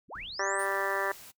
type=linear sweep; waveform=sine; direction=up; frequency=47.68 to 9956 Hz; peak=-38 dBFS; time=0.08-0.67 s; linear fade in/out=50 ms
type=noise with exponential decay; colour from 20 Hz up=brown; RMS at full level=-49 dBFS; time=0.15-0.94 s; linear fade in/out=1 ms; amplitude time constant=170 ms
type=harmonic tone; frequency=196 Hz; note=G3; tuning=in tune; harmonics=2 / 3 / 4 / 5 / 6 / 7 / 8 / 9 / 10; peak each=-36 / -35 / -39 / -37 / -36 / -40 / -39 / -34 / -40 dBFS; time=0.39-1.12 s; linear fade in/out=5 ms
type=noise; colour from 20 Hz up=white; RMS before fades=-49 dBFS; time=0.58-1.32 s; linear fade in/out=20 ms
effects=noise-tail reverb RT60 0.1 s tail -20 dB re dry